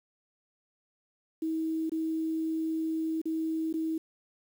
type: tone with dropouts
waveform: sine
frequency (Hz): 320.7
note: E4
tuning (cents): -48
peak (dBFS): -28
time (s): 1.42-3.98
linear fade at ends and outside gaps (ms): 5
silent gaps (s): 1.896-1.918 / 3.216-3.255 / 3.728-3.739
effects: 9-bit